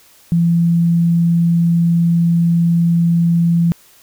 sine tone, 169.3 Hz, E3, 46 cents sharp, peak -10 dBFS, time 0.32-3.72 s, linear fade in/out 0 ms, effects white hiss -48 dBFS RMS until 4.02 s

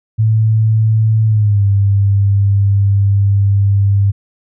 sine tone with pitch glide, 110 to 99.71 Hz, A2 to G2, 0 to +30 cents, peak -8 dBFS, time 0.18-4.12 s, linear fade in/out 20 ms, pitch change -170 cents, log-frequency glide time 1.26-1.64 s, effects none

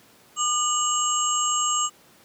sine tone cluster, 1202 / 2943 / 6670 / 7550 Hz, D6 / F#7 / G#8 / A#8, +40 / -10 / +7 / +21 cents, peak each -24 / -28 / -32 / -25 dBFS, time 0.36-1.9 s, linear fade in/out 50 ms, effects pink hiss -54 dBFS RMS until 2.24 s + high-pass 150 Hz 12 dB/octave

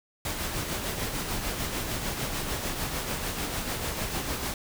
pink noise with tremolo, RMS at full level -30 dBFS, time 0.25-4.54 s, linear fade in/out 2 ms, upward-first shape sine, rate 6.7 Hz, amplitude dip 40%, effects none

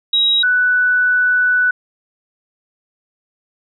sine tone pair in turn, 3825 / 1487.6 Hz, A#7 / F#6, +44 / +9 cents, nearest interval octave + major third, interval 1635 cents, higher first, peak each -11 dBFS, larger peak neither, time 0.13-0.43 / 0.43-1.71 s, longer second, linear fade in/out 5 ms, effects none

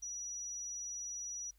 sine tone, 5840 Hz, F#8, 24 cents flat, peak -40 dBFS, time 0.02-1.51 s, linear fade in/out 10 ms, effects added 50 Hz sine -65 dBFS peak until 1.58 s + white hiss -75 dBFS RMS until 1.58 s

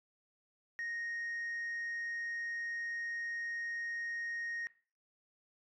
sine tone, 1864.7 Hz, A#6, in tune, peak -35 dBFS, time 0.79-4.67 s, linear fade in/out 0 ms, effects noise-tail reverb RT60 0.4 s tail -19 dB re dry + tanh soft clip ceiling -35 dBFS

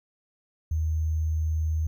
sine tone with sample-and-hold, 79 Hz, D#2, 27 cents sharp, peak -23 dBFS, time 0.71-1.87 s, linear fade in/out 5 ms, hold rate 6300 Hz, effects none

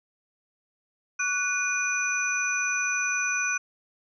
sine tone cluster, 1134 / 1479 / 2454 / 5990 Hz, C#6 / F#6 / D#7 / F#8, +39 / -1 / -25 / +20 cents, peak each -36 / -28 / -28 / -31 dBFS, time 1.19-3.58 s, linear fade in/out 10 ms, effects none

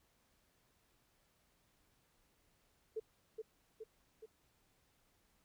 sine tone with echo, 440 Hz, A4, in tune, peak -37 dBFS, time 2.96-3 s, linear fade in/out 10 ms, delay 420 ms, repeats 3, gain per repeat -4 dB, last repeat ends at 4.26 s, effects pink hiss -75 dBFS RMS until 5.44 s

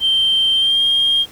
sine tone with pitch glide, 3136 to 3219 Hz, G7 to G7, 0 to +45 cents, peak -11 dBFS, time 0-1.26 s, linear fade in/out 50 ms, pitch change +45 cents, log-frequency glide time 0.54-0.83 s, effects tanh soft clip ceiling -8 dBFS + pink hiss -42 dBFS RMS until 1.31 s

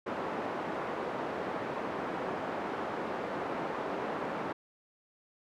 pink band-pass noise, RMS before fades -36 dBFS, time 0.06-4.53 s, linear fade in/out 10 ms, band 310 to 1200 Hz, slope 12 dB/octave, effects none

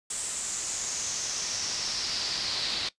brown noise with band-pass filter sweep, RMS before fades -32 dBFS, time 0.1-2.89 s, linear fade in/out 5 ms, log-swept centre 8100 to 4200 Hz, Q 4.6, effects noise-tail reverb RT60 0.1 s tail -17 dB re dry + resampled to 22050 Hz

